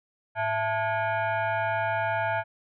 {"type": "tone with frequency modulation", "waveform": "sine", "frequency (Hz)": 106.8, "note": "G#2", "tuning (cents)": 49, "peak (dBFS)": -24, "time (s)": [0.35, 2.44], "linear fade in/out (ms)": 50, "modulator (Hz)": 772, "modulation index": 2, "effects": []}